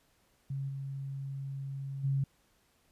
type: tone with level steps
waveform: sine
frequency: 137 Hz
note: C#3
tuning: 20 cents flat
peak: -33 / -36 / -27 dBFS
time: 0.5-2.24 s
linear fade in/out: 5 ms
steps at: 0.68 / 2.03 s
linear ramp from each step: 20 ms
effects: pink hiss -70 dBFS RMS until 2.91 s + resampled to 32000 Hz